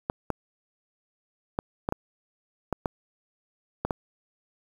clicks, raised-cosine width 1 ms, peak -12 dBFS, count 9, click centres 0.099 / 0.303 / 1.589 / 1.889 / 1.924 / 2.727 / 2.858 / 3.85 / 3.908 s, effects 7-bit

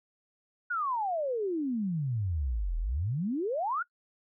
sine exponential two-way sweep, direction down then up, 1491 to 38.38 to 1491 Hz, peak -28 dBFS, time 0.7-3.83 s, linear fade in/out 10 ms, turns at 2.78 s, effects noise-tail reverb RT60 0.1 s tail -23 dB re dry

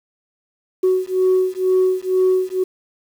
sine beating tone pair, 371 / 373.1 Hz, F#4 / F#4, +5 / +14 cents, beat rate 2.1 Hz, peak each -16 dBFS, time 0.83-2.64 s, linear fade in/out 10 ms, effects tanh soft clip ceiling -9 dBFS + 7-bit

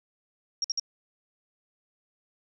sine tone bursts, 5588 Hz, F8, in tune, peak -25 dBFS, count 3, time 0.62-0.797 s, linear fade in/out 2 ms, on 23 ms, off 54 ms, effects none

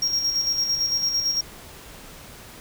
triangle tone with tremolo, 5588 Hz, F8, in tune, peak -18 dBFS, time 0.02-1.41 s, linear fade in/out 5 ms, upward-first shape square, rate 8.9 Hz, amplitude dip 45%, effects pink hiss -43 dBFS RMS until 2.6 s

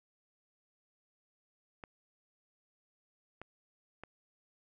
clicks, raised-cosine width 0.5 ms, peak -30 dBFS, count 3, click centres 1.838 / 3.416 / 4.036 s, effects none

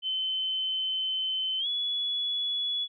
sine tone with pitch glide, 3062 to 3398 Hz, G7 to G#7, -41 to +39 cents, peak -27 dBFS, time 0.02-2.88 s, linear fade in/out 50 ms, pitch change +180 cents, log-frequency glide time 1.59-1.67 s, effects none

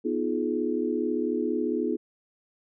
sine chord, F half-diminished seventh, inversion second, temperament equal with one note detuned, 246.9 / 311.1 / 349.2 / 423.5 Hz, Cb4 / Eb4 / F4 / Ab4, 0 / 0 / 0 / +34 cents, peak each -30 dBFS, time 0.04-1.97 s, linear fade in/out 20 ms, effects none

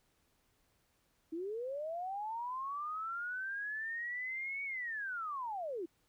sine linear two-way sweep, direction up then down, 311.1 to 2248 to 311.1 Hz, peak -37 dBFS, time 1.32-5.86 s, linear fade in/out 10 ms, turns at 4.64 s, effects pink hiss -75 dBFS RMS until 6.08 s

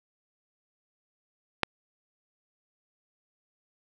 click, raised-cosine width 0.3 ms, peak -6 dBFS, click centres 1.633 s, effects none

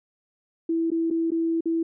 sine tone with dropouts, 329.6 Hz, E4, in tune, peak -21 dBFS, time 0.69-1.83 s, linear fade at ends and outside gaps 5 ms, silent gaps 0.904-0.916 / 1.103-1.109 / 1.306-1.317 / 1.608-1.656 s, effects none

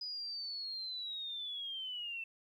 sine linear sweep, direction down, 4978 to 2657 Hz, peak -39 dBFS, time 0.01-2.24 s, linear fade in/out 5 ms, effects 12-bit

